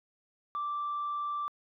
sine tone, 1172 Hz, D6, 4 cents flat, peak -30 dBFS, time 0.55-1.48 s, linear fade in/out 0 ms, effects tanh soft clip ceiling -28 dBFS

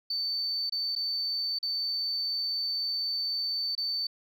sine tone with dropouts, 4542 Hz, C#8, 41 cents sharp, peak -27 dBFS, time 0.1-4.07 s, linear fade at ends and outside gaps 5 ms, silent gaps 0.697-0.722 / 0.953-0.961 / 1.588-1.628 / 3.752-3.777 s, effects tanh soft clip ceiling -24 dBFS

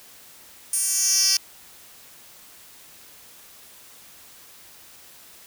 10% pulse tone with high-pass filter sweep, 386.3 Hz, G4, 25 cents flat, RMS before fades -21 dBFS, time 0.73-1.37 s, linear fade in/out 2 ms, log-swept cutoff 9000 to 4700 Hz, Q 3.6, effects white hiss -48 dBFS RMS until 5.46 s

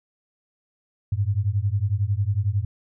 sine beating tone pair, 95.9 / 106.9 Hz, G2 / A2, -37 / -49 cents, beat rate 11 Hz, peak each -23 dBFS, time 1.12-2.65 s, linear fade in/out 5 ms, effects none

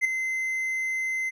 triangle tone with ADSR envelope, 2063 Hz, C7, 25 cents flat, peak -15 dBFS, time 0.01-1.31 s, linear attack 38 ms, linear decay 6 ms, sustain -9 dB, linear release 28 ms, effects none

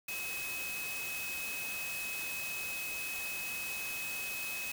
sine tone in noise, 2555 Hz, D#7, 45 cents sharp, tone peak -38 dBFS, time 0.08-4.72 s, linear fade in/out 5 ms, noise white, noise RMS -42 dBFS, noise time 0.08-4.72 s, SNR +1 dB, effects none

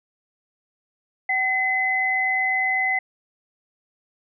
sine tone pair together, 761.1 / 2032 Hz, F#5 / B6, +49 / +49 cents, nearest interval octave + perfect fourth, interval 1700 cents, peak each -26 / -20 dBFS, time 1.29-2.99 s, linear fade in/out 5 ms, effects none

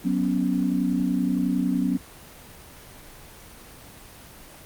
sine chord, F# suspended fourth, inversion none, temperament just, 185 / 246.7 / 277.5 Hz, F#3 / B3 / C#4, 0 / -2 / +2 cents, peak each -25 dBFS, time 0.04-1.98 s, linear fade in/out 20 ms, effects pink hiss -45 dBFS RMS until 4.65 s + Opus 24 kbps

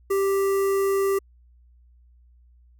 square tone with notch filter, 392 Hz, G4, in tune, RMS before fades -22 dBFS, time 0.1-1.19 s, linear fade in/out 10 ms, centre 3700 Hz, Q 0.53, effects added 60 Hz sine -52 dBFS peak until 2.79 s

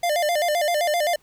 square tone with vibrato, 646 Hz, E5, 35 cents flat, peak -20 dBFS, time 0.03-1.16 s, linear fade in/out 5 ms, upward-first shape square, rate 7.7 Hz, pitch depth 130 cents each way, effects pink hiss -60 dBFS RMS until 1.22 s

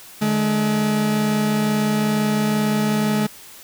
40% pulse tone pair together, 150.33 / 212.6 Hz, D3 / G#3, +41 / +41 cents, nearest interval tritone, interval 600 cents, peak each -25 / -17 dBFS, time 0.21-3.27 s, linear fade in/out 10 ms, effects white hiss -42 dBFS RMS until 3.63 s

